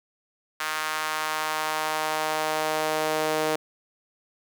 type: tone with high-pass filter sweep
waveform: sawtooth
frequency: 155.56 Hz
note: D#3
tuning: in tune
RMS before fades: -27 dBFS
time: 0.6-3.56 s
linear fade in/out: 5 ms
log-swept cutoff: 1300 to 480 Hz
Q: 1.6
effects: none